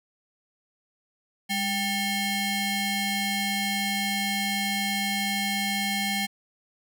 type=ring-modulated tone; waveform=20% pulse; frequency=987.8 Hz; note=B5; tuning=in tune; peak=-17 dBFS; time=1.49-6.27 s; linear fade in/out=20 ms; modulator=1190 Hz; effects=none